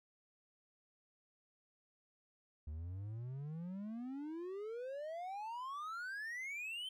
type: exponential sweep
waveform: triangle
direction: up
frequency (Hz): 73.3 to 3136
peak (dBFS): -40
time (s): 2.67-6.89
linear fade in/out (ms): 5
effects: none